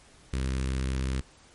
sawtooth tone with notch filter, 65.41 Hz, C2, in tune, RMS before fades -29 dBFS, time 0.33-1.21 s, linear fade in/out 5 ms, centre 740 Hz, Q 0.85, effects pink hiss -56 dBFS RMS until 1.54 s + MP3 48 kbps

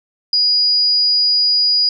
sine tone, 4900 Hz, D#8, 27 cents flat, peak -11 dBFS, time 0.33-1.89 s, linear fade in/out 2 ms, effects none

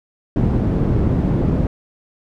white low-pass noise, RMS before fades -17 dBFS, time 0.36-1.67 s, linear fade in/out 2 ms, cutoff 210 Hz, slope 12 dB/octave, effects none

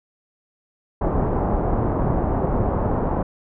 pink low-pass noise, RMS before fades -21 dBFS, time 1.01-3.23 s, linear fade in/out 5 ms, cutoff 980 Hz, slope 24 dB/octave, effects none

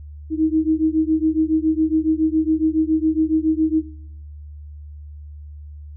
sine beating tone pair, 312.6 / 319.8 Hz, D#4 / D#4, +8 / +48 cents, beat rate 7.2 Hz, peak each -18 / -19 dBFS, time 0.3-3.83 s, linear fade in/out 50 ms, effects noise-tail reverb RT60 0.8 s tail -18 dB re dry + added 74 Hz sine -34 dBFS peak until 5.96 s

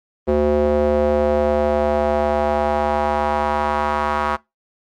square tone with band-pass filter sweep, 74.1 Hz, D2, 16 cents sharp, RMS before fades -18 dBFS, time 0.27-4.37 s, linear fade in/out 20 ms, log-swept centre 440 to 1100 Hz, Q 2.6, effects noise-tail reverb RT60 0.2 s tail -22 dB re dry + Opus 32 kbps

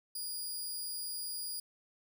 15% pulse tone, 4865 Hz, D#8, 40 cents flat, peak -31 dBFS, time 0.15-1.6 s, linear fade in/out 5 ms, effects none

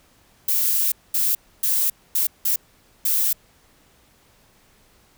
violet noise bursts at uneven times, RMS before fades -20 dBFS, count 6, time 0.48-0.92 / 1.14-1.35 / 1.63-1.9 / 2.15-2.27 / 2.45-2.56 / 3.05-3.33 s, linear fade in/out 5 ms, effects pink hiss -57 dBFS RMS until 5.17 s

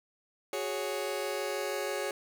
sawtooth chord, F# suspended second, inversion none, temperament just, 370 / 416.2 / 555 Hz, F#4 / G#4 / C#5, 0 / +4 / +2 cents, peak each -34 / -32 / -31 dBFS, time 0.53-2.11 s, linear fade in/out 2 ms, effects none

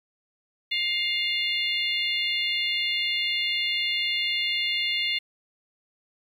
harmonic tone, 704 Hz, F5, 14 cents sharp, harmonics 3 / 4 / 5 / 6, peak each -28 / -28 / -30 / -33 dBFS, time 0.71-5.19 s, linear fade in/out 10 ms, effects 9-bit

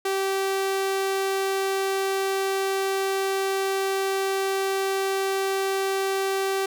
sawtooth tone, 387.6 Hz, G4, 20 cents flat, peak -19 dBFS, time 0.05-6.66 s, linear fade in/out 5 ms, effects none

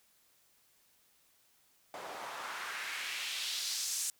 white noise with band-pass filter sweep, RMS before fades -39 dBFS, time 1.94-4.1 s, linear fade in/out 0 ms, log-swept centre 620 to 7600 Hz, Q 1.7, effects white hiss -69 dBFS RMS until 4.19 s

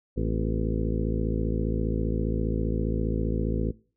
harmonic tone with a mistuned harmonic, 55 Hz, A1, in tune, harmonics 1 / 2 / 3 / 4 / 5 / 6 / 7 / 8 / 9, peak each -28 / -31 / -33 / -34 / -35 / -36 / -36 / -37 / -38 dBFS, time 0.16-3.72 s, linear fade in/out 20 ms, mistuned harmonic 5, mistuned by -86 cents, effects noise-tail reverb RT60 0.4 s tail -22 dB re dry

